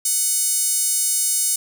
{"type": "tone with high-pass filter", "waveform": "5% pulse", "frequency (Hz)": 740, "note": "F#5", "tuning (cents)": 0, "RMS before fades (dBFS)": -20, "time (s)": [0.05, 1.56], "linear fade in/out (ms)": 5, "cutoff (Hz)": 9100, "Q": 1, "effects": []}